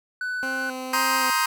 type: tone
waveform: triangle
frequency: 1494 Hz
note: F#6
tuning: 16 cents sharp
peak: -24 dBFS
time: 0.21-0.7 s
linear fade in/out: 2 ms
type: tone with vibrato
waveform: 15% pulse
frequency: 260.5 Hz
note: C4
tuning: 7 cents flat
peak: -24 dBFS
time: 0.43-1.3 s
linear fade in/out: 0 ms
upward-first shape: square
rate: 1.9 Hz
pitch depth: 18 cents each way
type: chord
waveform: sawtooth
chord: C minor seventh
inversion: third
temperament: just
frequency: 941.9 / 1046.5 / 1255.8 / 1569.8 Hz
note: Bb5 / C6 / Eb6 / G6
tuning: +18 / 0 / +16 / +2 cents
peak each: -22 dBFS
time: 0.93-1.46 s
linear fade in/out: 5 ms
effects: none